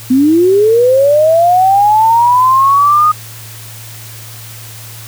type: linear sweep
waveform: sine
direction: up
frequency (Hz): 246.9 to 1244.5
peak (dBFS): -5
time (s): 0.1-3.12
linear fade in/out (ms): 10
effects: added 112 Hz sine -31 dBFS peak until 5.07 s + white hiss -32 dBFS RMS until 5.07 s